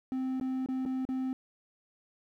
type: tone with dropouts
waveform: triangle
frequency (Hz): 260.3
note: C4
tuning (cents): -9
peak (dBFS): -28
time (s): 0.12-1.33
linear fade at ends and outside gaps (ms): 1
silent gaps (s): 0.399-0.411 / 0.661-0.687 / 0.853-0.86 / 1.052-1.089
effects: 11-bit